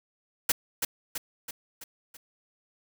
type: noise with echo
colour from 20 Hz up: white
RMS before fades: -23 dBFS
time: 0.49-0.52 s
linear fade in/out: 5 ms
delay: 330 ms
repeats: 5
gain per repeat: -5 dB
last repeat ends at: 2.17 s
effects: none